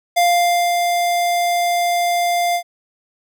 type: tone with ADSR envelope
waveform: square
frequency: 698.5 Hz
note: F5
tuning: in tune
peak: -12 dBFS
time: 0.16-2.63 s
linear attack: 15 ms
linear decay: 550 ms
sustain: -4 dB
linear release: 79 ms
effects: none